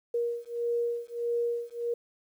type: beating tone pair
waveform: sine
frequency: 472 / 473.6 Hz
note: A#4 / A#4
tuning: +22 / +27 cents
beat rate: 1.6 Hz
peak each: -31 dBFS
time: 0.14-1.94 s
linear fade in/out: 5 ms
effects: 10-bit